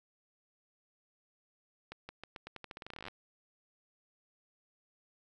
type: accelerating click train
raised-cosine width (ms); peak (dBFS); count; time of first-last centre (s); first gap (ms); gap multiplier
0.3; -28; 22; 1.92-3.083; 170; 0.86
effects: none